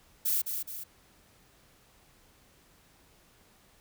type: noise with echo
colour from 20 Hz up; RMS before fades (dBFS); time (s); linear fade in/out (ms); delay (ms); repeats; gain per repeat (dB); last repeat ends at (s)
violet; -28; 0.25-0.42; 10; 210; 2; -6; 0.84
effects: pink hiss -62 dBFS RMS until 3.8 s